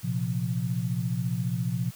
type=chord; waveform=sine; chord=Bb suspended second; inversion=none; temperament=just; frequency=116.54 / 131.11 / 174.81 Hz; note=Bb2 / C3 / F3; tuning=0 / +4 / +2 cents; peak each=-30 dBFS; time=0.03-1.91 s; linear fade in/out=20 ms; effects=white hiss -49 dBFS RMS until 1.95 s